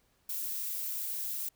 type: noise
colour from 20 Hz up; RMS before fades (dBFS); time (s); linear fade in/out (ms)
violet; -36; 0.29-1.49; 5
effects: pink hiss -71 dBFS RMS until 1.55 s